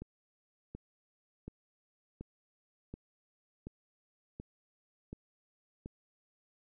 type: click train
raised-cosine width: 3 ms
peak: -30 dBFS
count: 9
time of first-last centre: 0.02-5.859 s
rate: 1.37 Hz
effects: none